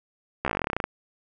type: slowing click train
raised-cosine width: 0.5 ms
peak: -10 dBFS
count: 17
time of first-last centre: 0.45-0.84 s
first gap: 14 ms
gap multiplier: 1.07
effects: none